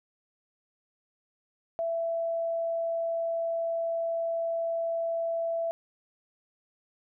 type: tone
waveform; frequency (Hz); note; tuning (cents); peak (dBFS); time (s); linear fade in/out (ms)
sine; 666; E5; +18; -27; 1.79-5.71; 0
effects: none